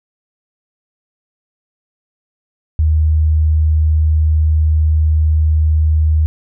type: tone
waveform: sine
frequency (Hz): 77.78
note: D#2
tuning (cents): 0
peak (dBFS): -9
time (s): 2.79-6.26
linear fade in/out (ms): 0
effects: none